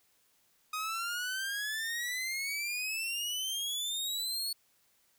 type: exponential sweep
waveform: sawtooth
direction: up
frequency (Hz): 1244.5 to 4418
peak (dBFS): -30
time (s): 0.73-4.53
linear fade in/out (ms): 5
effects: white hiss -70 dBFS RMS until 5.18 s